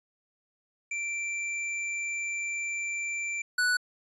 square tone pair in turn, 2349 / 1479.8 Hz, D7 / F#6, 0 / 0 cents, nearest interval minor sixth, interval 800 cents, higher first, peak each -31 / -24 dBFS, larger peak second, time 0.91-3.42 / 3.58-3.77 s, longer first, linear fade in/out 5 ms, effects resampled to 22050 Hz

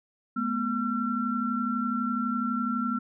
sine tone cluster, 213.3 / 245.3 / 1355 Hz, G#3 / B3 / E6, +46 / -12 / +47 cents, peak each -31 / -29 / -30 dBFS, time 0.36-2.99 s, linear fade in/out 10 ms, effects none

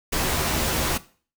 pink noise with comb filter, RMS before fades -24 dBFS, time 0.12-0.98 s, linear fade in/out 10 ms, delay 13 ms, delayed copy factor +0.55, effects noise-tail reverb RT60 0.4 s tail -17 dB re dry

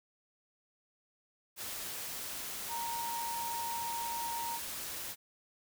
sine tone in noise, 932.3 Hz, A#5, in tune, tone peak -36 dBFS, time 2.68-4.6 s, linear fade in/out 50 ms, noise white, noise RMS -41 dBFS, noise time 1.56-5.16 s, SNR +2 dB, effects none

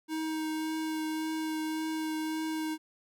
square tone with vibrato, 314.9 Hz, D#4, 21 cents sharp, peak -32 dBFS, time 0.08-2.78 s, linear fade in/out 50 ms, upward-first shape triangle, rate 1.8 Hz, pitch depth 12 cents each way, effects none

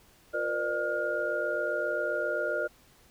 sine tone cluster, 353.3 / 472.5 / 520 / 600 / 1419 Hz, F4 / A#4 / C5 / D5 / F6, +20 / +23 / -11 / +37 / +27 cents, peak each -38 / -35 / -38 / -31 / -32 dBFS, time 0.33-2.68 s, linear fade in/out 20 ms, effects pink hiss -60 dBFS RMS until 3.1 s

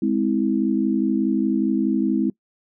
sine chord, Ab augmented, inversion none, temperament just, 207.7 / 259.6 / 324.5 Hz, Ab3 / C4 / E4, 0 / -13 / -27 cents, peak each -22 dBFS, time 0.02-2.3 s, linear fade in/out 5 ms, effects noise-tail reverb RT60 0.1 s tail -22 dB re dry

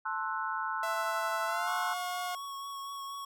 sine chord, F# half-diminished seventh, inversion first, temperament equal with one note detuned, 880 / 1056.8 / 1318.5 / 1480 Hz, A5 / C6 / E6 / F#6, 0 / +17 / 0 / 0 cents, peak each -37 dBFS, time 0.05-1.94 s, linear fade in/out 10 ms
sawtooth tone with pitch glide, 665 to 716.9 Hz, E5 to F5, +15 to +45 cents, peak -31 dBFS, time 0.83-2.35 s, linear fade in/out 2 ms, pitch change +130 cents, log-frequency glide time 1.46-1.72 s
square tone with vibrato, 1108.7 Hz, C#6, in tune, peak -39 dBFS, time 1.67-3.25 s, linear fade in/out 5 ms, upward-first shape triangle, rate 4.2 Hz, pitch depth 20 cents each way
effects none

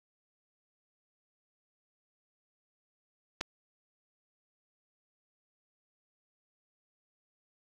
clicks, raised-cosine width 0.2 ms, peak -30 / -14 dBFS, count 2, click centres 3.408 / 3.411 s, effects none

